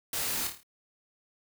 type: noise with echo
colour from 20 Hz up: white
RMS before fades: -33 dBFS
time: 0.13-0.47 s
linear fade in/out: 2 ms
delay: 27 ms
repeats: 6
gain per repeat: -5 dB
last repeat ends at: 0.632 s
effects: none